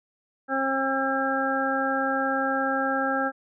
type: harmonic tone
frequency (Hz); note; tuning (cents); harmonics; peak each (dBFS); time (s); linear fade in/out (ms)
268.3; C4; +44; 1 / 2 / 3 / 5 / 6; -29 / -29 / -29 / -29 / -29; 0.48-3.32; 50
effects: none